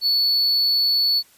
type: tone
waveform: triangle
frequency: 4435 Hz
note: C#8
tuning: in tune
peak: -15 dBFS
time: 0.01-1.23 s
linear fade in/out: 50 ms
effects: white hiss -54 dBFS RMS until 1.37 s + resampled to 32000 Hz